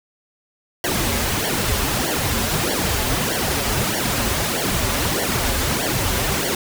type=noise with flanger; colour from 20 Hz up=pink; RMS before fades=-21 dBFS; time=0.84-6.55 s; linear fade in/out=2 ms; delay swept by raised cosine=0.78 to 6.58 ms; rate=1.6 Hz; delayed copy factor=-1; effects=none